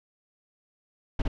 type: noise with echo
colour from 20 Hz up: brown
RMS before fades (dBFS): -25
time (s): 1.19-1.22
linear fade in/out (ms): 5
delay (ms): 60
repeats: 1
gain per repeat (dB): -2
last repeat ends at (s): 1.28
effects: low-pass 4000 Hz 12 dB/octave